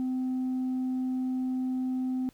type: tone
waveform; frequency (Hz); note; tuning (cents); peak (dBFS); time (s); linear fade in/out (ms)
sine; 256.8; C4; -32; -25; 0-2.29; 0
effects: tanh soft clip ceiling -26 dBFS + pink hiss -63 dBFS RMS until 2.33 s